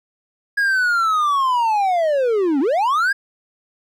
triangle linear two-way sweep, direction down then up, 1661.2 to 258 to 1661.2 Hz, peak -13 dBFS, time 0.57-3.13 s, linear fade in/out 10 ms, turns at 2.6 s, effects none

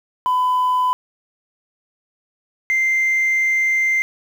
sine tone pair in turn, 1004 / 2088 Hz, B5 / C7, +28 / -4 cents, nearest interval octave + minor second, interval 1268 cents, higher second, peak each -13 dBFS, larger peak neither, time 0.26-0.93 / 2.7-4.02 s, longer second, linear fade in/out 0 ms, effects tanh soft clip ceiling -12 dBFS + 7-bit

